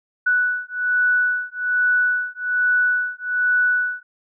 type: beating tone pair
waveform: sine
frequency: 1480 / 1481.2 Hz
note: F#6 / F#6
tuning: 0 / +1 cents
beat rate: 1.2 Hz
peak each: -20 dBFS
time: 0.26-4.03 s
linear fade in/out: 10 ms
effects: none